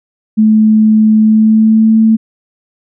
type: tone with pitch glide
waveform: sine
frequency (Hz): 216.8 to 221.6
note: A3 to A3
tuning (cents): -25 to +13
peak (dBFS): -4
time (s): 0.37-2.17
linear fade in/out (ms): 20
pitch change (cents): +38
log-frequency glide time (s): 1.19-1.99
effects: none